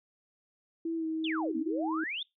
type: tone with pitch glide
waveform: sine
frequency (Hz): 329.6 to 319.1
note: E4 to D#4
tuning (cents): 0 to +44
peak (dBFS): -30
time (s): 0.85-2.04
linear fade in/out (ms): 5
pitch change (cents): -56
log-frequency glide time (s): 0.96-1.06
type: exponential two-way sweep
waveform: sine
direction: down then up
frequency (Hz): 3700 to 232.2 to 3700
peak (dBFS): -33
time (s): 1.24-2.23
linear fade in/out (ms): 5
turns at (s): 1.57
effects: noise-tail reverb RT60 0.2 s tail -24 dB re dry